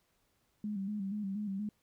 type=tone with vibrato; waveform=sine; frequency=201.9 Hz; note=G#3; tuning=49 cents flat; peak=-34 dBFS; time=0.64-1.69 s; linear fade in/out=2 ms; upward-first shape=square; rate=4.2 Hz; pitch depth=68 cents each way; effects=pink hiss -75 dBFS RMS until 1.82 s